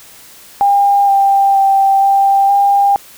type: tone with pitch steps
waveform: sine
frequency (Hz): 803 / 790 / 783 / 789 / 801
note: G5 / G5 / G5 / G5 / G5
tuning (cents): +41 / +13 / -2 / +11 / +37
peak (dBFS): -7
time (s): 0.61-2.96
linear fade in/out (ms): 0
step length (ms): 470
effects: white hiss -39 dBFS RMS until 3.17 s